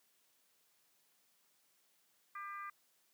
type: harmonic tone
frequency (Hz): 399.4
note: G4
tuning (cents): +32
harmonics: 3 / 4 / 5 / 6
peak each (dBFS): -44 / -52 / -52 / -59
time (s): 2.35-2.7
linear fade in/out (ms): 5
effects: white hiss -74 dBFS RMS until 3.13 s + high-pass 150 Hz 12 dB/octave